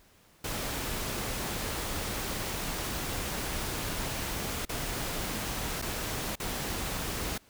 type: noise with dropouts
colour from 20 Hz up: pink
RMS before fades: -34 dBFS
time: 0.44-7.38 s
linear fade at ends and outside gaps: 5 ms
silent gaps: 4.652-4.692 / 5.817-5.822 / 6.356-6.399 s
effects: pink hiss -61 dBFS RMS until 7.49 s